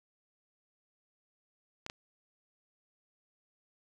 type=clicks; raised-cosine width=0.2 ms; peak=-22 dBFS; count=2; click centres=1.864 / 1.899 s; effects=none